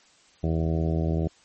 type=harmonic tone; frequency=81 Hz; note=E2; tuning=30 cents flat; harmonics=1 / 2 / 3 / 4 / 5 / 6 / 7 / 8 / 9; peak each=-26 / -26 / -36 / -32 / -34 / -40 / -38 / -38 / -43 dBFS; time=0.43-1.28 s; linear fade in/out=10 ms; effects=white hiss -58 dBFS RMS until 1.44 s + MP3 32 kbps

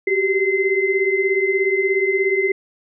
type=tone cluster; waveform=sine; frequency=379.1 / 395.9 / 2064 Hz; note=F#4 / G4 / C7; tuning=+42 / +17 / -24 cents; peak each=-20 dBFS; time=0.07-2.52 s; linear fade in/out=5 ms; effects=none

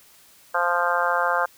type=harmonic tone; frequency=174.61 Hz; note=F3; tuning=in tune; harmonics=3 / 4 / 5 / 6 / 7 / 8 / 9; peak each=-27 / -27 / -27 / -27 / -27 / -27 / -27 dBFS; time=0.54-1.46 s; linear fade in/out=10 ms; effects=white hiss -53 dBFS RMS until 1.57 s

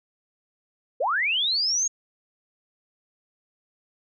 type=linear sweep; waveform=sine; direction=up; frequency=440 to 6670 Hz; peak=-21 dBFS; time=1-1.88 s; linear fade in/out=10 ms; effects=none

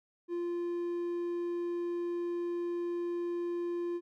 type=tone; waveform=triangle; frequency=347 Hz; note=F4; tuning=11 cents flat; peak=-30 dBFS; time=0.28-4.01 s; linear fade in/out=50 ms; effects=none

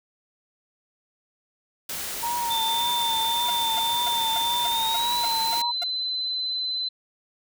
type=noise; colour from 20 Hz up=white; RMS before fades=-32 dBFS; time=1.89-5.62 s; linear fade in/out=5 ms
type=tone with vibrato; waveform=sine; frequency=929 Hz; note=A#5; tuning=6 cents flat; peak=-25 dBFS; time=2.22-5.72 s; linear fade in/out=20 ms; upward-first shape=triangle; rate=1.8 Hz; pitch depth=64 cents each way
type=tone with pitch glide; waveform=sine; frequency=3560 to 4042 Hz; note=A7 to B7; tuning=+20 to +39 cents; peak=-25 dBFS; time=2.5-6.89 s; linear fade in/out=10 ms; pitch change=+219 cents; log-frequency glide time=4.64-5.27 s
type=tone bursts; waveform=sawtooth; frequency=705 Hz; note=F5; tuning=16 cents sharp; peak=-26 dBFS; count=9; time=3.48-5.838 s; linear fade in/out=5 ms; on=22 ms; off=270 ms
effects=none

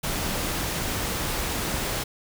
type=noise; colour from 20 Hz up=pink; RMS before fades=-28 dBFS; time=0.03-2.04 s; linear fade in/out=10 ms; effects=none

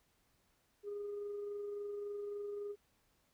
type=tone with amplitude modulation; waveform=sine; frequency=409.5 Hz; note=G#4; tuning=24 cents flat; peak=-37 dBFS; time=0.83-2.76 s; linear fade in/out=50 ms; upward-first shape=sine; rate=23.6 Hz; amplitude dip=30%; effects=tanh soft clip ceiling -37 dBFS + pink hiss -75 dBFS RMS until 3.33 s

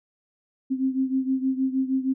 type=beating tone pair; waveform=sine; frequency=262 / 268.4 Hz; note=C4 / C4; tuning=+2 / +44 cents; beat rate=6.4 Hz; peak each=-23 / -27 dBFS; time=0.7-2.14 s; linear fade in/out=20 ms; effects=none

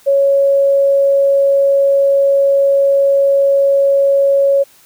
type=tone; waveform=sine; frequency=554.4 Hz; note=C#5; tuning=in tune; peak=-8 dBFS; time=0.06-4.64 s; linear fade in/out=20 ms; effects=white hiss -47 dBFS RMS until 4.85 s

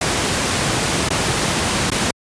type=noise with dropouts; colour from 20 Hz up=pink; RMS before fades=-18 dBFS; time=0.01-2.11 s; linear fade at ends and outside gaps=5 ms; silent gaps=1.09-1.103 / 1.903-1.915 s; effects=high-pass 80 Hz 12 dB/octave + resampled to 22050 Hz

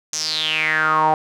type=tone with band-pass filter sweep; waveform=sawtooth; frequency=156.3 Hz; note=D#3; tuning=8 cents sharp; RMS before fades=-19 dBFS; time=0.13-1.14 s; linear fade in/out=2 ms; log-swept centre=6400 to 780 Hz; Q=7.7; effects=none

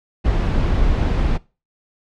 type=noise; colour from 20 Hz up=brown; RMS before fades=-17 dBFS; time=0.24-1.38 s; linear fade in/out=20 ms; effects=noise-tail reverb RT60 0.3 s tail -21 dB re dry + low-pass 4000 Hz 12 dB/octave

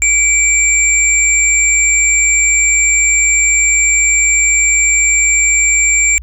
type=tone pair together; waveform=sine; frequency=2314 / 7346 Hz; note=D7 / A#8; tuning=-26 / -26 cents; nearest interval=octave + minor sixth; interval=2000 cents; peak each=-11 dBFS; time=0.02-6.18 s; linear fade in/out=0 ms; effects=added 60 Hz sine -27 dBFS peak until 6.22 s

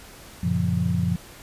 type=chord; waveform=sine; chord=Gb major seventh; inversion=none; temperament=just; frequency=92.5 / 115.62 / 138.75 / 173.43 Hz; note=Gb2 / Bb2 / Db3 / F3; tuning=0 / -14 / +2 / -12 cents; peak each=-26 / -28 / -29 / -23 dBFS; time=0.43-1.16 s; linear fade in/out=5 ms; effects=pink hiss -45 dBFS RMS until 1.42 s + resampled to 32000 Hz

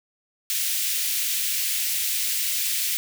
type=high-pass noise; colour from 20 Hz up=white; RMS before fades=-25 dBFS; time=0.5-2.97 s; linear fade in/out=0 ms; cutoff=2100 Hz; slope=24 dB/octave; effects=none

